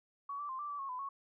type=tone with pitch steps; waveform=sine; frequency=1125 / 1165 / 1048 / 1173 / 1156 / 1093 / 1006 / 1103 Hz; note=C#6 / D6 / C6 / D6 / D6 / C#6 / B5 / C#6; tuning=+25 / -14 / +2 / -2 / -28 / -25 / +32 / -9 cents; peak=-38 dBFS; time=0.29-1.09 s; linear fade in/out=5 ms; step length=100 ms; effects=none